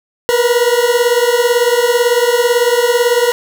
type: beating tone pair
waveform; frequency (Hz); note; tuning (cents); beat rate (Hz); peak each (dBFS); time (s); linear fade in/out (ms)
40% pulse; 472.4 / 490.4; A#4 / B4; +23 / -12; 18; -12; 0.29-3.32; 0
effects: none